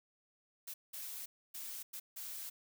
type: noise bursts at uneven times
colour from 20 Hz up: blue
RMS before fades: -45 dBFS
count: 5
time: 0.67-0.74 / 0.93-1.26 / 1.54-1.83 / 1.93-2 / 2.16-2.5 s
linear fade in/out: 10 ms
effects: none